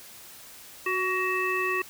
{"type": "harmonic tone with a mistuned harmonic", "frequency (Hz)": 375.7, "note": "F#4", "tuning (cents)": 26, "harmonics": [1, 3, 5, 7], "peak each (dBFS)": [-30, -30, -30, -30], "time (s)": [0.86, 1.82], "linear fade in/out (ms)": 5, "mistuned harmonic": 1, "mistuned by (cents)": -31, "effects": ["white hiss -47 dBFS RMS until 1.89 s"]}